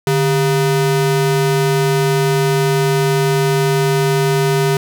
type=ring-modulated tone; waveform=square; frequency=274 Hz; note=C#4; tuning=20 cents flat; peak=-10 dBFS; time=0.07-4.77 s; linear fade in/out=2 ms; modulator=125 Hz; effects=none